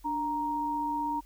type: tone pair together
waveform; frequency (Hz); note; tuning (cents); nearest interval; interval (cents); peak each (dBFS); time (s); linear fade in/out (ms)
sine; 293.7 / 934.7; D4 / A#5; 0 / +4; octave + minor sixth; 2004; -35 / -29; 0.04-1.21; 20
effects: added 47 Hz sine -52 dBFS peak until 1.25 s + white hiss -63 dBFS RMS until 1.25 s